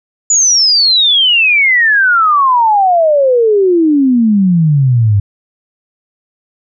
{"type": "exponential sweep", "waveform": "sine", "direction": "down", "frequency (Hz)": [7010, 98], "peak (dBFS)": -6, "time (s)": [0.3, 5.2], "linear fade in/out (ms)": 5, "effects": []}